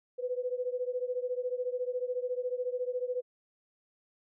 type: beating tone pair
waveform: sine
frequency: 493.9 / 507.9 Hz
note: B4 / B4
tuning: 0 / +48 cents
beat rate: 14 Hz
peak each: -33 / -35 dBFS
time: 0.18-3.22 s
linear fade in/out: 20 ms
effects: none